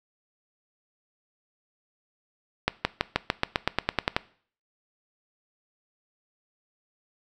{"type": "accelerating click train", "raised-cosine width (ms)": 0.3, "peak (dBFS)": -5, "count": 13, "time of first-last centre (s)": [2.68, 4.165], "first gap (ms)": 170, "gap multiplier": 0.94, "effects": ["noise-tail reverb RT60 0.5 s tail -20 dB re dry"]}